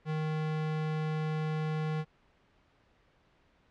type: tone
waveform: square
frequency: 155.56 Hz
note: D#3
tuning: in tune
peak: -31 dBFS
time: 0.05-2.05 s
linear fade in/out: 50 ms
effects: pink hiss -67 dBFS RMS until 3.7 s + low-pass 3000 Hz 12 dB/octave